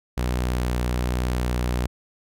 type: tone with vibrato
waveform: sawtooth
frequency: 61.4 Hz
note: B1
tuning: 9 cents flat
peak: -18 dBFS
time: 0.17-1.87 s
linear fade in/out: 10 ms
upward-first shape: triangle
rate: 1.2 Hz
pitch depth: 11 cents each way
effects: none